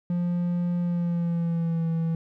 triangle tone with pitch glide, 175.1 to 164.32 Hz, F3 to E3, +5 to -5 cents, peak -21 dBFS, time 0.1-2.15 s, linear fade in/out 2 ms, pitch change -110 cents, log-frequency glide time 0.8-1.88 s, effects none

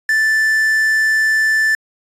triangle tone with quantisation, 1760 Hz, A6, in tune, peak -10 dBFS, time 0.09-1.75 s, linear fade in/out 2 ms, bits 5, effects resampled to 32000 Hz

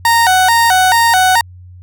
30% pulse tone with vibrato, 831 Hz, G#5, 1 cent sharp, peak -5 dBFS, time 0.05-1.41 s, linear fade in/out 2 ms, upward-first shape square, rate 2.3 Hz, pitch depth 190 cents each way, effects added 90 Hz sine -33 dBFS peak until 1.82 s

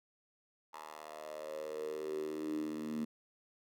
10% pulse tone with high-pass filter sweep, 77 Hz, D#2, 17 cents flat, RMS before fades -41 dBFS, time 0.73-3.05 s, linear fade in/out 10 ms, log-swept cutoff 870 to 230 Hz, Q 8.3, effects none

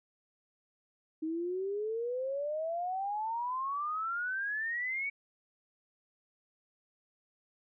sine exponential sweep, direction up, 311.1 to 2268 Hz, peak -32 dBFS, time 1.22-5.1 s, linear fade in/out 10 ms, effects none

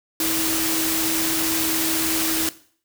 sine tone in noise, 322.6 Hz, E4, 37 cents flat, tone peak -25 dBFS, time 0.2-2.49 s, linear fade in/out 2 ms, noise white, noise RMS -23 dBFS, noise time 0.2-2.49 s, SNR -5 dB, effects noise-tail reverb RT60 0.5 s tail -17 dB re dry

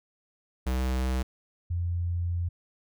square / sine tone pair in turn, 64.3 / 86.75 Hz, C2 / F2, -30 / -11 cents, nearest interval perfect fourth, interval 519 cents, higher second, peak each -26 dBFS, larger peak neither, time 0.66-1.23 / 1.7-2.49 s, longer second, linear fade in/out 10 ms, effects none

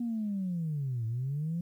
sine linear two-way sweep, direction down then up, 241.8 to 110 to 174.6 Hz, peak -29 dBFS, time 0-1.61 s, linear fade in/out 5 ms, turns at 1.06 s, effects tanh soft clip ceiling -26 dBFS + 11-bit

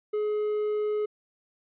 triangle tone, 422.1 Hz, G#4, 28 cents sharp, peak -23 dBFS, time 0.13-1.06 s, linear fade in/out 10 ms, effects resampled to 8000 Hz

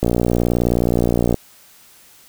click train, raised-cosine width 2 ms, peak -3 dBFS, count 79, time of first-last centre 0.03-1.343 s, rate 59.4 Hz, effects white hiss -48 dBFS RMS until 2.28 s

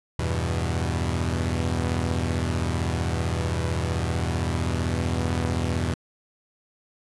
sawtooth chord, E minor, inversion none, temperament equal, 82.41 / 98 / 123.47 Hz, E2 / G2 / B2, 0 / 0 / 0 cents, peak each -22 / -26 / -25 dBFS, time 0.19-5.94 s, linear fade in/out 0 ms, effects resampled to 24000 Hz

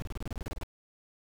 brown noise bursts, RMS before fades -35 dBFS, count 13, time 0-0.634 s, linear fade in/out 0 ms, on 22 ms, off 29 ms, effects none

